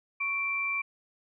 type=tone pair together; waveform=sine; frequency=1108.7 / 2349 Hz; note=C#6 / D7; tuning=0 / 0 cents; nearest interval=octave + minor second; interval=1300 cents; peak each=-37 / -28 dBFS; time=0.2-0.82 s; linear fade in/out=10 ms; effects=none